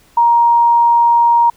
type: tone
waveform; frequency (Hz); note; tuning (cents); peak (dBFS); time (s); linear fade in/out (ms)
sine; 940; A#5; +14; -7; 0.17-1.5; 5
effects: pink hiss -50 dBFS RMS until 1.56 s